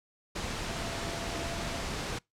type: tone in noise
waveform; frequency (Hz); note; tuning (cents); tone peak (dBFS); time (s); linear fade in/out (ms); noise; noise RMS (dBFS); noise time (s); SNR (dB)
sine; 677; E5; +46; -43; 0.67-1.81; 10; pink; -35; 0.35-2.19; -11
effects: noise-tail reverb RT60 0.2 s tail -26 dB re dry + low-pass 7000 Hz 12 dB/octave